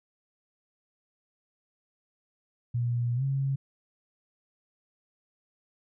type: tone with pitch glide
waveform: sine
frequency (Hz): 120 to 136.26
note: B2 to C#3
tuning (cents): -49 to -29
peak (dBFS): -25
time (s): 2.74-3.56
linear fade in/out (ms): 10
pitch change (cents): +220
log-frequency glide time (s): 3.15-3.23
effects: none